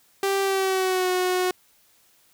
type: tone with pitch glide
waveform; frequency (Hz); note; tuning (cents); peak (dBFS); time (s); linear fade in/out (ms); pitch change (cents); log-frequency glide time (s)
sawtooth; 392 to 365.7; G4 to F#4; 0 to -20; -17; 0.23-1.51; 2; -120; 0.41-1.09
effects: white hiss -60 dBFS RMS until 2.33 s